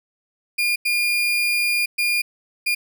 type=tone bursts at uneven times; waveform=35% pulse; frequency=2418 Hz; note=D7; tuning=50 cents sharp; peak=-16 dBFS; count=4; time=0.58-0.76 / 0.85-1.86 / 1.98-2.22 / 2.66-2.75 s; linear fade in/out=10 ms; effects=none